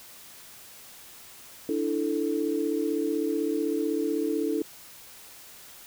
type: chord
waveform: sine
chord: D suspended second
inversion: none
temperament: equal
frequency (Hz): 293.7 / 329.6 / 440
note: D4 / E4 / A4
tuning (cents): 0 / 0 / 0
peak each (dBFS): -29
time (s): 1.69-4.62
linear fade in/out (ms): 2
effects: white hiss -48 dBFS RMS until 5.86 s